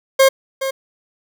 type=tone with echo; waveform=40% pulse; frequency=536 Hz; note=C5; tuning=42 cents sharp; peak=-7 dBFS; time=0.19-0.29 s; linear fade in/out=10 ms; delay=420 ms; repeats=1; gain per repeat=-11 dB; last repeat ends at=0.71 s; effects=none